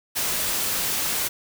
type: noise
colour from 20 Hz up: white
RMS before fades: -25 dBFS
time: 0.15-1.29 s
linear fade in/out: 20 ms
effects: none